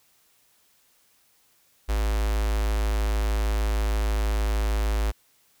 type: tone with notch filter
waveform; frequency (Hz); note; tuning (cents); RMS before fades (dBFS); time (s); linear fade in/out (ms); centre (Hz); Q
square; 53.2; G#1; +42; -24; 1.88-5.12; 20; 180; 0.76
effects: white hiss -63 dBFS RMS until 5.6 s